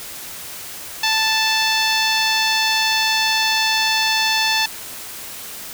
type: tone with low-pass filter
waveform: 10% pulse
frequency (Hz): 880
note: A5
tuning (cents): 0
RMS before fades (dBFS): -18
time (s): 1.03-4.66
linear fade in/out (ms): 5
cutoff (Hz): 5500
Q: 1.4
effects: white hiss -33 dBFS RMS until 5.73 s